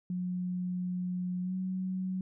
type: tone with pitch glide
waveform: sine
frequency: 180.6 to 186.43 Hz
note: F#3 to F#3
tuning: -42 to +13 cents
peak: -31 dBFS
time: 0.1-2.21 s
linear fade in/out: 2 ms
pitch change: +55 cents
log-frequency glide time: 1.42-1.54 s
effects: none